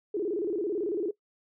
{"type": "tone with vibrato", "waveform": "sine", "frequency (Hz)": 377.3, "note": "F#4", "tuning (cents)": 34, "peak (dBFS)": -27, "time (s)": [0.14, 1.11], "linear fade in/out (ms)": 5, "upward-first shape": "square", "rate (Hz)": 18, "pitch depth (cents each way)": 180, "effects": ["noise-tail reverb RT60 0.1 s tail -20 dB re dry"]}